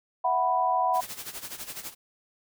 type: chord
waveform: sine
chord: E suspended second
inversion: none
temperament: equal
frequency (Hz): 659.3 / 740 / 987.8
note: E5 / F#5 / B5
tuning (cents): 0 / 0 / 0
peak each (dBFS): -31 / -25 / -25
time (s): 0.24-1.01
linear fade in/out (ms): 10
type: noise with tremolo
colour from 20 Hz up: white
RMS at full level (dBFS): -36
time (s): 0.93-1.95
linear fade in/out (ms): 50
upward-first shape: sine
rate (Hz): 12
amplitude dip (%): 75
effects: none